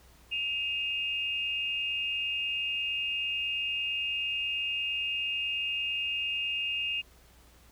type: tone pair together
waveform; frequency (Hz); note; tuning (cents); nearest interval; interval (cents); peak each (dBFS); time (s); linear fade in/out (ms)
sine; 2536 / 2807; D#7 / F7; +32 / +8; major second; 176; -33 / -31; 0.31-7.02; 20
effects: added 60 Hz sine -58 dBFS peak until 7.71 s + pink hiss -60 dBFS RMS until 7.71 s